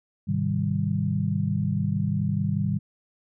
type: chord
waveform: sine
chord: Ab major seventh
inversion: none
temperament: equal with one note detuned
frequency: 104.25 / 130.81 / 155.56 / 196 Hz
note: Ab2 / C3 / Eb3 / G3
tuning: +7 / 0 / 0 / 0 cents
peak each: -28 / -31 / -27 / -27 dBFS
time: 0.27-2.79 s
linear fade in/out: 20 ms
effects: none